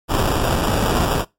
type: noise with sample-and-hold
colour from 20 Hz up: pink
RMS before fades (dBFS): -18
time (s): 0.08-1.25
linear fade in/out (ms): 50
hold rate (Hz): 2100
effects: noise-tail reverb RT60 0.2 s tail -21 dB re dry + MP3 64 kbps